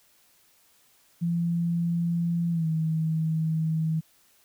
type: tone with pitch glide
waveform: sine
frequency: 170.1 to 159.63 Hz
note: F3 to D#3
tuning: -45 to +45 cents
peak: -23 dBFS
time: 1.21-4.01 s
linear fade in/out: 20 ms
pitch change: -110 cents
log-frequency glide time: 2.51-2.67 s
effects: white hiss -62 dBFS RMS until 4.44 s